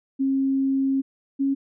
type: tone pair in turn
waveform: sine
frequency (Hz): 270 / 274.1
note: C#4 / C#4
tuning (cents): -45 / -19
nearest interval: unison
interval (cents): 26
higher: second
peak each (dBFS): -19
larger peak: neither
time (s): 0.19-1.02 / 1.39-1.55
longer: first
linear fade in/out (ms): 20
effects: none